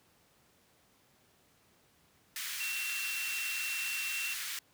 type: high-pass noise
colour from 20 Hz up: pink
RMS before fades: -39 dBFS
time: 2.36-4.59 s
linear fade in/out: 2 ms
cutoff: 1600 Hz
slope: 24 dB/octave
type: tone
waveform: triangle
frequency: 2717 Hz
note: F7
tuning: 48 cents flat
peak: -34 dBFS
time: 2.6-4.34 s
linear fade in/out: 5 ms
effects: pink hiss -67 dBFS RMS until 4.73 s + high-pass 80 Hz 12 dB/octave